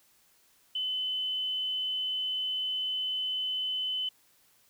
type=tone; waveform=sine; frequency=3028 Hz; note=F#7; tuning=39 cents sharp; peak=-29 dBFS; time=0.75-4.09 s; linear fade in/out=5 ms; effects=white hiss -65 dBFS RMS until 4.69 s